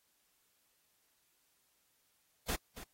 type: noise with echo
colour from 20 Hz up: pink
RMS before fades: -36 dBFS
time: 2.48-2.56 s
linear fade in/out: 10 ms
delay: 280 ms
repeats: 1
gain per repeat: -13 dB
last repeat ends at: 2.84 s
effects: white hiss -75 dBFS RMS until 2.93 s + AAC 48 kbps